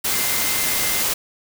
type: tone in noise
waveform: sine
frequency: 2083 Hz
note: C7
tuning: 8 cents flat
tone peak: -30 dBFS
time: 0.11-1.03 s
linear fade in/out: 10 ms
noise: white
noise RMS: -21 dBFS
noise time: 0.04-1.14 s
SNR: -12 dB
effects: none